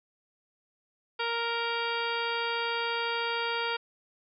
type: harmonic tone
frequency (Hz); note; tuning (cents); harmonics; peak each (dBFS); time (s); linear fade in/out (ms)
466.2; A#4; 0; 1 / 2 / 3 / 4 / 5 / 6 / 7 / 8 / 10; -35 / -34 / -34 / -41 / -38 / -39 / -39 / -43 / -42; 1.19-3.77; 10
effects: none